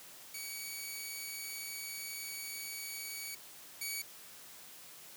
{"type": "tone pair in turn", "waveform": "10% pulse", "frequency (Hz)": [2259, 2259], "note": ["C#7", "C#7"], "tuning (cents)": [32, 32], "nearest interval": "unison", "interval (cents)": 0, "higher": "neither", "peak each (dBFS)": [-32, -28], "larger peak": "second", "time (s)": [[0.34, 3.35], [3.81, 4.02]], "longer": "first", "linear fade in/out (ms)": 5, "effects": ["white hiss -53 dBFS RMS until 5.16 s", "high-pass 100 Hz 12 dB/octave"]}